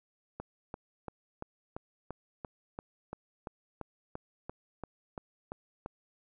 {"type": "click train", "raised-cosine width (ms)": 1, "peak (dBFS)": -25, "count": 17, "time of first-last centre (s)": [0.4, 5.861], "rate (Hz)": 2.93, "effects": []}